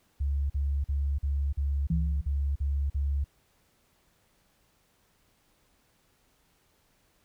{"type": "tone bursts", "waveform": "sine", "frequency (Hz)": 70.3, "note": "C#2", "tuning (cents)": 25, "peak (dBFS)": -25, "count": 9, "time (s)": [0.2, 3.244], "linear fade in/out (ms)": 10, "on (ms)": 300, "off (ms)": 43}
{"type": "tone with exponential decay", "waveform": "sine", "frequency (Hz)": 164.81, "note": "E3", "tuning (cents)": 0, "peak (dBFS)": -23, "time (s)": [1.9, 2.41], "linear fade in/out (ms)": 5, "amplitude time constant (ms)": 110}
{"effects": ["pink hiss -68 dBFS RMS until 7.24 s"]}